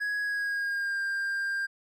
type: tone with pitch glide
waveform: triangle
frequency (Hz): 1667 to 1595.4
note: G#6 to G6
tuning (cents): +6 to +30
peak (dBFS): -26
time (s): 0-1.67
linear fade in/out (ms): 20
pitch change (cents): -76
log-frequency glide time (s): 0.21-1.01
effects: none